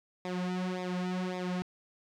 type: tone with flanger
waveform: sawtooth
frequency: 182.1 Hz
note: F#3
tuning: 27 cents flat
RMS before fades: -34 dBFS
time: 0.25-1.62 s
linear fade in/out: 0 ms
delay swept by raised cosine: 0.67 to 3.67 ms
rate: 1.8 Hz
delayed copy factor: -0.85
effects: low-pass 5000 Hz 12 dB/octave + 11-bit